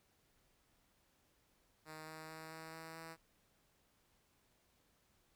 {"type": "tone with pitch steps", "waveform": "5% pulse", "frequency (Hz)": [156.6, 157.87, 159.15, 160.45, 161.75, 163.06], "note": ["D#3", "D#3", "D#3", "E3", "E3", "E3"], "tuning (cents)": [11, 25, 39, -46, -32, -19], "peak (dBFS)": -38, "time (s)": [1.85, 3.17], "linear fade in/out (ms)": 50, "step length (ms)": 220, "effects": ["pink hiss -75 dBFS RMS until 5.35 s"]}